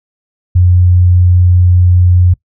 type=tone; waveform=sine; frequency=89.5 Hz; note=F2; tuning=43 cents sharp; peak=-4 dBFS; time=0.55-2.34 s; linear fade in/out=10 ms; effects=noise-tail reverb RT60 0.1 s tail -21 dB re dry